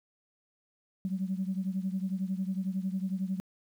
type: beating tone pair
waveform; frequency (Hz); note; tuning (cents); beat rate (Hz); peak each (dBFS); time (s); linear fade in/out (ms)
sine; 186.5 / 197.5; F#3 / G3; +14 / +13; 11; -31 / -34; 1.05-3.4; 0
effects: tanh soft clip ceiling -22 dBFS + 10-bit